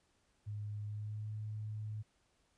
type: tone with pitch glide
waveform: sine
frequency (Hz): 104.4 to 107.09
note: G#2 to A2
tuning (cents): +10 to -46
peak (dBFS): -39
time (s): 0.46-2.03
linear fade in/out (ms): 20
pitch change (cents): +44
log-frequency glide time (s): 0.85-1.28
effects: pink hiss -75 dBFS RMS until 2.57 s + resampled to 22050 Hz